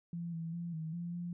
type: tone with pitch steps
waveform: sine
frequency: 170.4 / 164.6 / 171.2 / 159.3 / 172.2 / 174 Hz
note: F3 / E3 / F3 / D#3 / F3 / F3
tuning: -42 / -2 / -34 / +41 / -24 / -6 cents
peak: -37 dBFS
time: 0.13-1.33 s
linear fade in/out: 2 ms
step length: 200 ms
effects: none